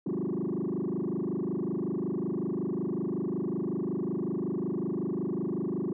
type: tone with frequency modulation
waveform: sine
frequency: 274.5 Hz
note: C#4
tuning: 17 cents flat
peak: -26 dBFS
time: 0.06-5.93 s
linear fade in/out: 5 ms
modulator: 25.4 Hz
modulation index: 4.5
effects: tanh soft clip ceiling -27 dBFS

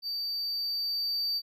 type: tone with level ramp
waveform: triangle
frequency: 4622 Hz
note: D8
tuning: 28 cents flat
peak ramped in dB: -30 to -26 dBFS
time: 0.02-1.42 s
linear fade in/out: 50 ms
effects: none

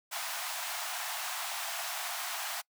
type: high-pass noise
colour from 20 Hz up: pink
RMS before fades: -37 dBFS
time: 0.11-2.62 s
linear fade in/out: 20 ms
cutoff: 650 Hz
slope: 96 dB/octave
effects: noise-tail reverb RT60 0.1 s tail -25 dB re dry

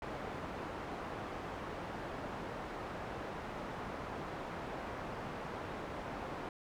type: low-pass noise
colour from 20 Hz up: white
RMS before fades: -43 dBFS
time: 0.02-6.49 s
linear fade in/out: 2 ms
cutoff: 1000 Hz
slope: 12 dB/octave
effects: none

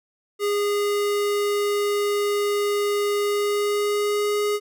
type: tone with pitch glide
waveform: square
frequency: 410 to 415 Hz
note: G#4 to G#4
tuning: -22 to -1 cents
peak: -21 dBFS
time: 0.39-4.6 s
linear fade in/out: 50 ms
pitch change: +21 cents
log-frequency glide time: 3.2-4.44 s
effects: none

